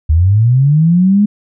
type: linear sweep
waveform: sine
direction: up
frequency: 73.42 to 211.1 Hz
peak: -6 dBFS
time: 0.09-1.26 s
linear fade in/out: 10 ms
effects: none